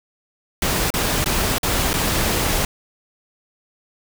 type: noise with dropouts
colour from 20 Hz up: pink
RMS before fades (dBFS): -20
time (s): 0.62-2.65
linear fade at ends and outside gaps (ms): 2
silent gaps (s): 0.904-0.939 / 1.243-1.259 / 1.583-1.631 / 1.932-1.939
effects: none